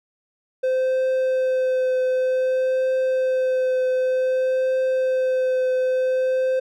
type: tone with vibrato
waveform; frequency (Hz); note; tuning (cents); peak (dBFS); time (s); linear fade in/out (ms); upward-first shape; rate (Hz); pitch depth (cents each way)
triangle; 516; C5; -24; -16; 0.63-6.6; 10; triangle; 0.54; 14
effects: none